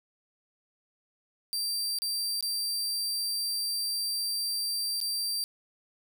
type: tone with dropouts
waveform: sawtooth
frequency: 4699 Hz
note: D8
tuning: in tune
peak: -26 dBFS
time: 1.53-5.44 s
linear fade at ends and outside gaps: 0 ms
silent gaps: 1.987-2.02 / 2.408-2.426 / 5.003-5.013 s
effects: none